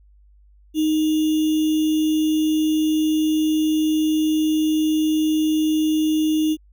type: tone with sample-and-hold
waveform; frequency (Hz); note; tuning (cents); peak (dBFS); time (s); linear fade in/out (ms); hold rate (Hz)
sine; 311.1; D#4; 0; -16; 0.74-6.57; 50; 3150
effects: added 50 Hz sine -49 dBFS peak until 6.72 s